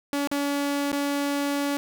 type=tone with dropouts; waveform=sawtooth; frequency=284.3 Hz; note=C#4; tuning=44 cents sharp; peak=-20 dBFS; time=0.13-1.77 s; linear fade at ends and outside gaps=0 ms; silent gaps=0.273-0.315 / 0.918-0.928 s; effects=none